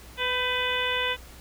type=harmonic tone with a mistuned harmonic; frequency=498.9 Hz; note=B4; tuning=17 cents sharp; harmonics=1 / 2 / 3 / 4 / 5 / 6 / 7; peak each=-32 / -32 / -32 / -32 / -32 / -32 / -32 dBFS; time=0.17-1.17 s; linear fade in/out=50 ms; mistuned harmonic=3; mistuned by=+46 cents; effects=added 60 Hz sine -47 dBFS peak until 1.4 s + pink hiss -49 dBFS RMS until 1.4 s